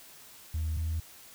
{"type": "tone pair in turn", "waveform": "sine", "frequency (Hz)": [79.2, 80.58], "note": ["D#2", "E2"], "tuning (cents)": [31, -39], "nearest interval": "unison", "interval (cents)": 30, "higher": "second", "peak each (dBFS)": [-27, -27], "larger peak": "neither", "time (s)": [[0.54, 0.77], [0.77, 1]], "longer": "neither", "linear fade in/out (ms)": 5, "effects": ["tanh soft clip ceiling -26 dBFS", "white hiss -52 dBFS RMS until 1.34 s"]}